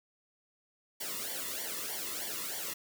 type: noise with flanger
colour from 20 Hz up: white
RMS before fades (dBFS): -38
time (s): 1-2.74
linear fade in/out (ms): 10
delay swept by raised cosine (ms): 0.77 to 1.31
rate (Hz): 3.2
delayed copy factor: -0.8
effects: none